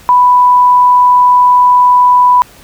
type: tone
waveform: sine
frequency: 990 Hz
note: B5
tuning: 4 cents sharp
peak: -3 dBFS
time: 0.09-2.42 s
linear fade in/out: 0 ms
effects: pink hiss -39 dBFS RMS until 2.63 s